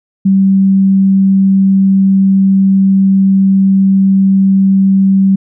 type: tone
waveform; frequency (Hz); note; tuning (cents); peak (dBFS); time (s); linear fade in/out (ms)
sine; 193.4; G3; -23; -5; 0.25-5.36; 10
effects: none